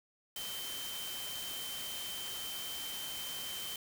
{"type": "tone in noise", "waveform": "sine", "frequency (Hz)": 3104, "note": "G7", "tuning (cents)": -18, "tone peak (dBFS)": -42, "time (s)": [0.36, 3.76], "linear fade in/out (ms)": 2, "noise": "white", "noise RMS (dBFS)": -43, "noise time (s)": [0.36, 3.76], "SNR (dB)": -2, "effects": []}